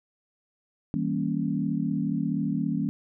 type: chord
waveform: sine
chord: E diminished seventh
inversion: none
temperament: equal with one note detuned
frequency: 161.24 / 196 / 233.1 / 277.2 Hz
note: E3 / G3 / Bb3 / Db4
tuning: -38 / 0 / 0 / 0 cents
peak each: -30 dBFS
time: 0.94-2.89 s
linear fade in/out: 0 ms
effects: none